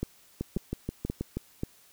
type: two click trains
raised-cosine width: 3 ms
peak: -17 / -18 dBFS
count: 4 / 7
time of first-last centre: 0.03-1.634 / 0.41-1.37 s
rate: 1.87 / 6.25 Hz
effects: white hiss -59 dBFS RMS until 1.92 s